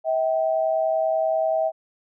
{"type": "tone pair together", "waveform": "sine", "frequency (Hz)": [643.7, 774], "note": ["E5", "G5"], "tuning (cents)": [-41, -22], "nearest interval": "minor third", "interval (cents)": 319, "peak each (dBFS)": [-20, -26], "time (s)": [0.04, 1.72], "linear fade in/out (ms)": 50, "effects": []}